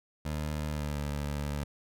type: tone with pitch glide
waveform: 20% pulse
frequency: 75.8 to 72.59 Hz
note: D#2 to D2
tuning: -45 to -20 cents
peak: -27 dBFS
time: 0.25-1.64 s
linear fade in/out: 5 ms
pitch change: -75 cents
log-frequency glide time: 0.68-0.99 s
effects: none